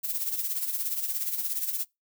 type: noise with tremolo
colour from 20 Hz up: violet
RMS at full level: -28 dBFS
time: 0.03-1.85 s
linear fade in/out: 20 ms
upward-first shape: sine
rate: 17 Hz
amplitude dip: 60%
effects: noise-tail reverb RT60 0.2 s tail -24 dB re dry